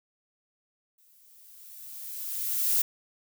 violet noise with exponential growth, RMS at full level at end -23 dBFS, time 0.98-2.82 s, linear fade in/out 5 ms, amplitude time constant 400 ms, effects none

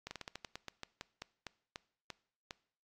slowing click train, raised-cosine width 0.2 ms, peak -25 dBFS, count 16, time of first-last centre 0.07-2.509 s, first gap 40 ms, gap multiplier 1.18, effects noise-tail reverb RT60 0.6 s tail -22 dB re dry + AAC 48 kbps

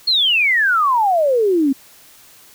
sine exponential sweep, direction down, 4374 to 260 Hz, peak -12 dBFS, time 0.07-1.73 s, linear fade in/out 10 ms, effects white hiss -46 dBFS RMS until 2.54 s

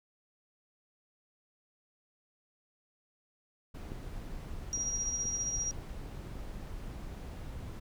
brown noise, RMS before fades -42 dBFS, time 3.74-7.8 s, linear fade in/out 10 ms
clicks, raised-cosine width 3 ms, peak -31 dBFS, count 4, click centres 3.919 / 4.774 / 5.254 / 6.355 s
sine tone with tremolo, 5720 Hz, F8, 41 cents sharp, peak -30 dBFS, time 4.73-5.71 s, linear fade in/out 0 ms, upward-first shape sine, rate 15 Hz, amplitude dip 45%
effects none

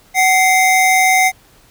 square tone pair together, 749 / 2089 Hz, F#5 / C7, +21 / -3 cents, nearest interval octave + tritone, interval 1776 cents, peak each -13 dBFS, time 0.14-1.32 s, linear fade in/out 50 ms, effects pink hiss -49 dBFS RMS until 1.7 s

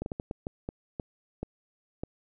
slowing click train, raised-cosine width 2 ms, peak -20 dBFS, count 10, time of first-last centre 0.02-2.035 s, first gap 41 ms, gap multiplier 1.4, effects none

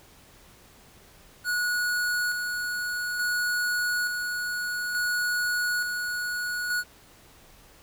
square tone with tremolo, 1459 Hz, F#6, 25 cents flat, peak -25 dBFS, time 1.44-6.84 s, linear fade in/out 50 ms, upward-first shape square, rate 0.57 Hz, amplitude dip 35%, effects pink hiss -54 dBFS RMS until 7.82 s

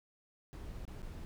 brown noise with dropouts, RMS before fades -45 dBFS, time 0.53-1.25 s, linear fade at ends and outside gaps 0 ms, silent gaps 0.853-0.878 / 1.019-1.028 s, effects none

